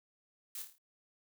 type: noise with echo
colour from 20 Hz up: blue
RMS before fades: -43 dBFS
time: 0.55-0.62 s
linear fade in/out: 2 ms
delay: 27 ms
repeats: 6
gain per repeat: -5 dB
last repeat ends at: 0.782 s
effects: none